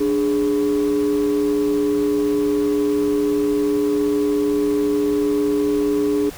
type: tone pair together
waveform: sine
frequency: 293.7 / 415.3 Hz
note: D4 / G#4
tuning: 0 / 0 cents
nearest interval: tritone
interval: 600 cents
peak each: -17 dBFS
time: 0-6.3 s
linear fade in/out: 10 ms
effects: tanh soft clip ceiling -12 dBFS + pink hiss -37 dBFS RMS until 6.37 s